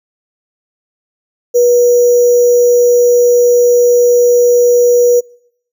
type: tone with sample-and-hold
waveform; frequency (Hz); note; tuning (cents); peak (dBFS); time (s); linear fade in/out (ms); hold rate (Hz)
sine; 484.6; B4; -33; -5; 1.54-5.21; 20; 6300
effects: noise-tail reverb RT60 0.7 s tail -26 dB re dry